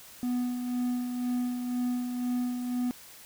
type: tone with tremolo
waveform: triangle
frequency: 246.9 Hz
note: B3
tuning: in tune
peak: -24 dBFS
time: 0.23-2.91 s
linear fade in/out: 0 ms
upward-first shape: sine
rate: 2 Hz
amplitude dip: 45%
effects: white hiss -50 dBFS RMS until 3.25 s